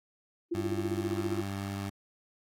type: tone with tremolo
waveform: sine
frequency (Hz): 341.4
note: F4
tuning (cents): -39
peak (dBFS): -27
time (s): 0.51-1.42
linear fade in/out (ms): 10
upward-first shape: sine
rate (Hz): 15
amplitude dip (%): 95
type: tone with pitch glide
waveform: 20% pulse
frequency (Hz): 98.2 to 98.83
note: G2 to G2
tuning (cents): +4 to +15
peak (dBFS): -29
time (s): 0.54-1.9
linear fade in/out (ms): 10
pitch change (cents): +11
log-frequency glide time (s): 1.01-1.7
effects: AAC 48 kbps